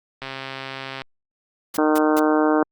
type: click train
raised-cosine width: 0.3 ms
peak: -15 dBFS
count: 108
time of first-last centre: 0.22-1.019 s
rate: 134 Hz
type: noise bursts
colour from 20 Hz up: white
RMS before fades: -30 dBFS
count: 3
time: 1.74-2.196 s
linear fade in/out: 5 ms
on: 32 ms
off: 180 ms
type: harmonic tone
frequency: 153.6 Hz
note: D#3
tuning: 22 cents flat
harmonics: 2 / 3 / 4 / 5 / 6 / 7 / 8 / 9 / 10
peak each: -18 / -22 / -24 / -26 / -28 / -29 / -30 / -31 / -32 dBFS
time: 1.78-2.63 s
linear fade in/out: 2 ms
effects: Opus 48 kbps